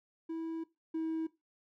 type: tone pair in turn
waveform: triangle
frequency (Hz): 326.2 / 321.9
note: E4 / E4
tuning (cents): -18 / -41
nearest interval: unison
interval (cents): 23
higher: first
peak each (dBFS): -33 / -29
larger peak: second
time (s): 0.29-0.64 / 0.94-1.27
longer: first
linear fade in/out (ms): 10
effects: noise-tail reverb RT60 0.2 s tail -18 dB re dry + tanh soft clip ceiling -28 dBFS